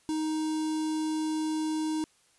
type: tone with notch filter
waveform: square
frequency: 312.3 Hz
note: D#4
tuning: 7 cents sharp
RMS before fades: -30 dBFS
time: 0.09-2.04 s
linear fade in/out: 0 ms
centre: 1900 Hz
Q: 0.72
effects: white hiss -65 dBFS RMS until 2.38 s + resampled to 24000 Hz